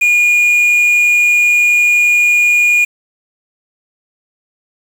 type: tone with quantisation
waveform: triangle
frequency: 2437 Hz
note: D#7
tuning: 37 cents flat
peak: -6 dBFS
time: 0.01-2.85 s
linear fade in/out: 10 ms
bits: 5
effects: none